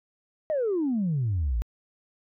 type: exponential sweep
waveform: sine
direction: down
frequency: 642 to 51 Hz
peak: -22 dBFS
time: 0.5-1.62 s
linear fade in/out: 0 ms
effects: tanh soft clip ceiling -20 dBFS